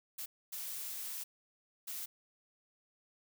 blue noise bursts at uneven times, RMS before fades -42 dBFS, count 3, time 0.18-0.26 / 0.52-1.24 / 1.87-2.06 s, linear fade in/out 10 ms, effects none

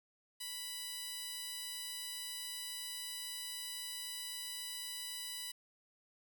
15% pulse tone with high-pass filter, 987.8 Hz, B5, in tune, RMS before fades -44 dBFS, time 0.4-5.52 s, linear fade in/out 10 ms, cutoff 4400 Hz, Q 0.71, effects none

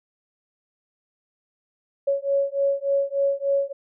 sine beating tone pair, 554.4 / 557.8 Hz, C#5 / C#5, 0 / +11 cents, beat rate 3.4 Hz, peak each -23 dBFS, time 2.07-3.73 s, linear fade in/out 10 ms, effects none

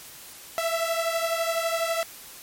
sawtooth beating tone pair, 659.3 / 671.3 Hz, E5 / E5, 0 / +31 cents, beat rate 12 Hz, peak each -22 / -25 dBFS, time 0.58-2.03 s, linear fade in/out 0 ms, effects white hiss -44 dBFS RMS until 2.42 s + MP3 64 kbps

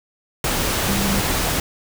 sine tone in noise, 197.4 Hz, G3, 12 cents sharp, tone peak -21 dBFS, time 0.88-1.2 s, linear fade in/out 2 ms, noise pink, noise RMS -21 dBFS, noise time 0.44-1.6 s, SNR -3 dB, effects none

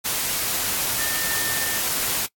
sine tone in noise, 1800 Hz, A6, 39 cents sharp, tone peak -31 dBFS, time 0.98-1.8 s, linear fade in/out 20 ms, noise white, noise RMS -24 dBFS, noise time 0.04-2.27 s, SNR -10 dB, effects noise-tail reverb RT60 0.1 s tail -24 dB re dry + AAC 64 kbps

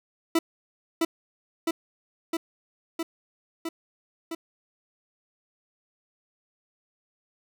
40% pulse tone with echo, 329.6 Hz, E4, in tune, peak -18 dBFS, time 0.35-0.39 s, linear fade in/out 5 ms, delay 660 ms, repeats 6, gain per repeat -2 dB, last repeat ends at 4.35 s, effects none

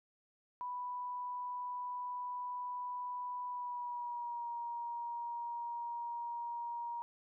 sine tone with pitch glide, 987.8 to 944.8 Hz, B5 to A#5, 0 to +23 cents, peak -38 dBFS, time 0.61-7.02 s, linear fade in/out 0 ms, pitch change -77 cents, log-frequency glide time 3.48-4.48 s, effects none

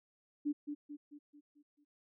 sine tone with echo, 292.9 Hz, D4, 5 cents flat, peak -31 dBFS, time 0.45-0.53 s, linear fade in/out 20 ms, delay 220 ms, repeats 6, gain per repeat -6 dB, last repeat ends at 1.85 s, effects none

